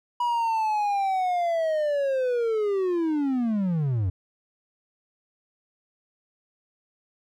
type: linear sweep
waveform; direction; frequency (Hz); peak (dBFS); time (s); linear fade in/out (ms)
triangle; down; 973 to 86.2; -20; 0.2-4.1; 5
effects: none